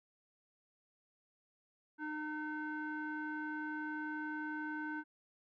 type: tone with low-pass filter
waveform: square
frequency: 305.2 Hz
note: D#4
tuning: 33 cents flat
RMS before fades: -41 dBFS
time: 1.98-5.04 s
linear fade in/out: 50 ms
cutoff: 1400 Hz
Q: 9.7
effects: none